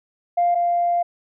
sine tone pair in turn, 698.5 / 696 Hz, F5 / F5, 0 / -6 cents, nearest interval unison, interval 6 cents, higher first, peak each -14 / -16 dBFS, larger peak first, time 0.37-0.55 / 0.55-1.03 s, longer second, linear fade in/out 10 ms, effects tanh soft clip ceiling -11 dBFS

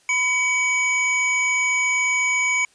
square tone pair together, 1010 / 2267 Hz, B5 / C#7, +39 / +38 cents, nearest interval octave + major second, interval 1399 cents, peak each -30 / -19 dBFS, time 0.09-2.65 s, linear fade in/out 2 ms, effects white hiss -58 dBFS RMS until 2.74 s + resampled to 22050 Hz

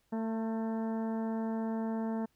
harmonic tone with a mistuned harmonic, 223.6 Hz, A3, 28 cents sharp, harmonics 1 / 2 / 3 / 4 / 5 / 6 / 7 / 8, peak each -32 / -41 / -43 / -44 / -54 / -57 / -57 / -59 dBFS, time 0.12-2.26 s, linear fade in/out 10 ms, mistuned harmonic 5, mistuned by -40 cents, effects pink hiss -74 dBFS RMS until 2.35 s

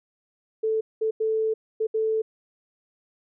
sine tone bursts at uneven times, 440 Hz, A4, in tune, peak -21 dBFS, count 5, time 0.63-0.81 / 1.01-1.11 / 1.2-1.54 / 1.8-1.87 / 1.94-2.22 s, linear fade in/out 10 ms, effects none

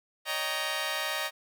10% pulse chord, Eb dominant seventh, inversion third, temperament just, 560 / 622.3 / 777.8 / 933.4 Hz, Db5 / Eb5 / G5 / Bb5, +18 / 0 / -14 / +2 cents, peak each -29 / -26 / -30 / -28 dBFS, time 0.25-1.31 s, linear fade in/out 50 ms, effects none

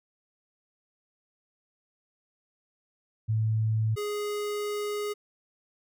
sine / square tone pair in turn, 110 / 415.3 Hz, A2 / G#4, 0 / 0 cents, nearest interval octave + major seventh, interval 2300 cents, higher second, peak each -23 / -30 dBFS, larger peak first, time 3.28-3.96 / 3.96-5.14 s, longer second, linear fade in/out 20 ms, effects none

